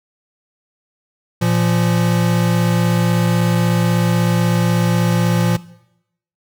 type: tone pair together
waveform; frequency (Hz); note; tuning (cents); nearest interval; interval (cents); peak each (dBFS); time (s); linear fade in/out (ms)
square; 116 / 172.25; A#2 / F3; -8 / -24; perfect fifth; 684; -18 / -17; 1.41-5.57; 10
effects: noise-tail reverb RT60 0.8 s tail -18 dB re dry

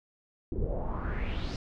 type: noise with low-pass filter sweep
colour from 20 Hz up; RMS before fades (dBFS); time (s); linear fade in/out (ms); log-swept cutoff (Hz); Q
brown; -32; 0.52-1.56; 0; 340 to 5400; 3.8
effects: none

